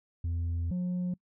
sine tone pair in turn, 84.6 / 179.63 Hz, E2 / F3, +45 / +49 cents, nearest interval octave + minor second, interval 1304 cents, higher second, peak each -26 dBFS, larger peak neither, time 0.24-0.71 / 0.71-1.14 s, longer first, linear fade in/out 5 ms, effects noise-tail reverb RT60 0.1 s tail -26 dB re dry + tanh soft clip ceiling -28 dBFS

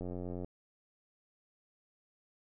click train, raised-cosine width 2 ms, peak -28 dBFS, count 40, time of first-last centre 0.01-0.446 s, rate 89.5 Hz, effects none

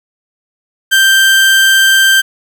30% pulse tone, 1569 Hz, G6, 1 cent sharp, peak -3 dBFS, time 0.91-2.22 s, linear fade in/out 20 ms, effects 7-bit

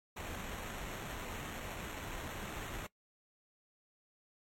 pink noise with sample-and-hold, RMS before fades -43 dBFS, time 0.16-2.87 s, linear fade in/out 10 ms, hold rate 4900 Hz, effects noise-tail reverb RT60 0.1 s tail -20 dB re dry + MP3 64 kbps

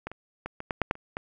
clicks, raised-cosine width 0.5 ms, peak -19 / -25 / -19 / -21 / -13 / -8 / -9 / -30 / -17 dBFS, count 9, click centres 0.07 / 0.116 / 0.46 / 0.604 / 0.708 / 0.817 / 0.911 / 0.954 / 1.169 s, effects none

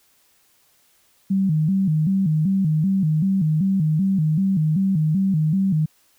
sine tone with vibrato, 173.1 Hz, F3, 15 cents flat, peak -16 dBFS, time 1.3-5.86 s, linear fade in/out 10 ms, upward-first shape square, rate 2.6 Hz, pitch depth 190 cents each way, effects white hiss -60 dBFS RMS until 6.18 s

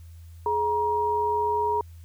sine tone pair together, 422.3 / 948 Hz, G#4 / A#5, +29 / +29 cents, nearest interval octave + major second, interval 1400 cents, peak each -27 / -23 dBFS, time 0.46-1.81 s, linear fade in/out 2 ms, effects added 83 Hz sine -42 dBFS peak until 2.04 s + white hiss -62 dBFS RMS until 2.04 s

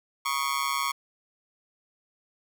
sawtooth tone with amplitude modulation, 1105 Hz, C#6, 6 cents flat, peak -18 dBFS, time 0.25-0.92 s, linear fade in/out 10 ms, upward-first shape sine, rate 140 Hz, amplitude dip 95%, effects none

